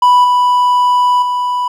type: tone with level steps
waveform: triangle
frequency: 987.8 Hz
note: B5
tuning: in tune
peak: -3 / -6 / -11 dBFS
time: 0.02-1.68 s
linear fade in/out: 5 ms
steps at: 0.24 / 1.22 s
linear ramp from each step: 5 ms
effects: none